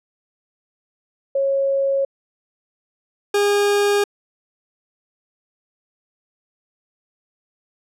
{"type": "tone pair in turn", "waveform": ["sine", "40% pulse"], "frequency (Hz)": [548, 407.7], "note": ["C#5", "G#4"], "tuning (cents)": [-20, -32], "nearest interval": "perfect fourth", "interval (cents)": 512, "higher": "first", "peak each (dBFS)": [-16, -14], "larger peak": "second", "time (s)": [[1.35, 2.05], [3.34, 4.04]], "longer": "neither", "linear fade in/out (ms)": 5, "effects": ["low-pass 12000 Hz 12 dB/octave"]}